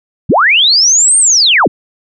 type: linear two-way sweep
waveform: sine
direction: up then down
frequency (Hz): 72.7 to 8870 to 72.7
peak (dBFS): -5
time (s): 0.29-1.68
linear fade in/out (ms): 10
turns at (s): 1.18
effects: none